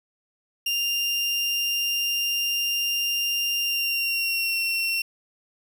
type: tone with pitch glide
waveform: 30% pulse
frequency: 2794 to 2722 Hz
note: F7 to F7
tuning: 0 to -45 cents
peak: -20 dBFS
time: 0.66-5.02 s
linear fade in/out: 5 ms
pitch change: -45 cents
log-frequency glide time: 3.6-4.59 s
effects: none